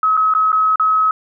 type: tone with dropouts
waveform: sine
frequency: 1280 Hz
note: D#6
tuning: 49 cents sharp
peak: -11 dBFS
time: 0.03-1.11 s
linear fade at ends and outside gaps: 2 ms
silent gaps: 0.169-0.174 / 0.338-0.349 / 0.519-0.528 / 0.758-0.797 s
effects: none